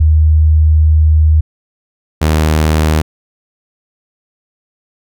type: tone pair in turn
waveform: sine / sawtooth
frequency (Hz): 77.78 / 77.78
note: D#2 / D#2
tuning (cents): 0 / 0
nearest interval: unison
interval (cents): 0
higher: neither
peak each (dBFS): -5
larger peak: neither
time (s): 0-1.41 / 2.21-3.02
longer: first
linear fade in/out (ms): 10
effects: none